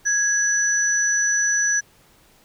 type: tone pair together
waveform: sine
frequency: 1661.2 / 5940 Hz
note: G#6 / F#8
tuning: 0 / +6 cents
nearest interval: octave + minor seventh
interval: 2206 cents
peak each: -20 dBFS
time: 0.05-1.81 s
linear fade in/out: 20 ms
effects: pink hiss -55 dBFS RMS until 2.44 s